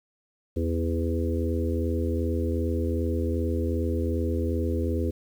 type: harmonic tone with a mistuned harmonic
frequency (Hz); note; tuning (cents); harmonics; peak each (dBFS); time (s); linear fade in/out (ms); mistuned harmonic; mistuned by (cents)
82.6; E2; +4; 1 / 3 / 4 / 5 / 6; -26 / -31 / -32 / -33 / -34; 0.56-5.11; 10; 6; +21
effects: 9-bit